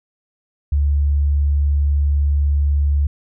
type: tone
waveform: sine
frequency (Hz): 71.9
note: D2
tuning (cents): -36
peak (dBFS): -13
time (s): 0.72-3.07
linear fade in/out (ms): 5
effects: none